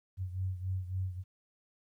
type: beating tone pair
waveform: sine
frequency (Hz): 92.5 / 96.1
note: F#2 / G2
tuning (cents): 0 / -34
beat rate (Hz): 3.6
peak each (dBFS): -34 / -39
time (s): 0.17-1.24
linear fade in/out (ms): 50
effects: 12-bit